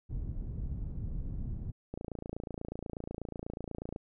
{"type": "low-pass noise", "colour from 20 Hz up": "pink", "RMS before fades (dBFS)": -37, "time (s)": [0.09, 1.72], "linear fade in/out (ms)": 20, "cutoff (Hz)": 140, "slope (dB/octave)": 12}
{"type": "click train", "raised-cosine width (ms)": 2, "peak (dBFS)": -25, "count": 58, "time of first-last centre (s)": [1.94, 3.961], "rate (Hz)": 28.2}
{"effects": []}